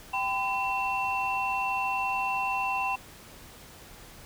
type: tone cluster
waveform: sine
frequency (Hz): 781 / 1010 / 2703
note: G5 / B5 / E7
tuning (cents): -7 / +39 / +43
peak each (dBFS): -30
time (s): 0.13-2.96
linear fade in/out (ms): 10
effects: tanh soft clip ceiling -18 dBFS + pink hiss -49 dBFS RMS until 4.25 s